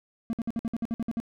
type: tone bursts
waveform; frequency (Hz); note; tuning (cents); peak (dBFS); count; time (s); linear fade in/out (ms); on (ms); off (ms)
triangle; 229.8; A#3; -25; -24; 11; 0.3-1.201; 0; 31; 56
effects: none